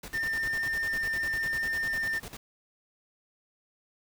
pink noise with tremolo, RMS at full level -41 dBFS, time 0.03-2.37 s, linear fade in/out 5 ms, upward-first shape square, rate 10 Hz, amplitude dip 75%
triangle tone with vibrato, 1804 Hz, A6, 43 cents sharp, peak -26 dBFS, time 0.13-2.2 s, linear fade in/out 20 ms, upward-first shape triangle, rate 15 Hz, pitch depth 10 cents each way
effects none

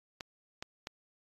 clicks, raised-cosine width 0.2 ms, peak -22 dBFS, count 3, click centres 0.208 / 0.625 / 0.871 s, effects AAC 32 kbps

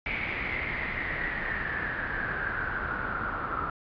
pink noise with low-pass filter sweep, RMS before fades -32 dBFS, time 0.06-3.7 s, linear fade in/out 2 ms, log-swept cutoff 2300 to 1300 Hz, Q 9.5, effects resampled to 11025 Hz

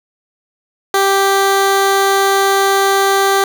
15% pulse tone, 392 Hz, G4, in tune, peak -4 dBFS, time 0.94-3.44 s, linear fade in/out 2 ms, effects none

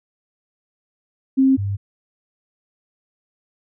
sine tone pair in turn, 266.2 / 99.71 Hz, C4 / G2, +30 / +30 cents, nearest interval octave + perfect fourth, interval 1700 cents, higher first, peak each -11 / -20 dBFS, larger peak first, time 1.37-1.57 / 1.57-1.77 s, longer neither, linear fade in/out 20 ms, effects none

